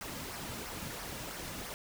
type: noise with flanger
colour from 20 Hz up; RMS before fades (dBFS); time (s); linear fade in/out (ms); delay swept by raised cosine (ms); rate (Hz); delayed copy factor
pink; -42; 0.01-1.74; 0; 0.26 to 2.76; 3; -0.5
effects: none